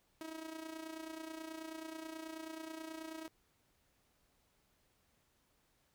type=tone with amplitude modulation; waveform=sawtooth; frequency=319.9 Hz; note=D#4; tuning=48 cents sharp; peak=-38 dBFS; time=0.21-3.28 s; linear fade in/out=0 ms; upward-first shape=sine; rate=29.3 Hz; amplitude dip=65%; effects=pink hiss -75 dBFS RMS until 5.94 s